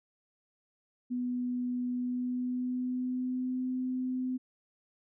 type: tone with pitch glide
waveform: sine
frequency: 247.4 to 255.2 Hz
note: B3 to C4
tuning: +3 to -43 cents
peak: -30 dBFS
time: 1.1-4.38 s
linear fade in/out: 20 ms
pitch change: +54 cents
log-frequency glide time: 1.93-3.66 s
effects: none